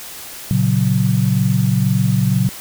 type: chord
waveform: sine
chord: F# major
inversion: first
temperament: equal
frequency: 116.54 / 138.59 / 185 Hz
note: A#2 / C#3 / F#3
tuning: 0 / 0 / 0 cents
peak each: -17 dBFS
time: 0.51-2.49 s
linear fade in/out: 0 ms
effects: white hiss -33 dBFS RMS until 2.6 s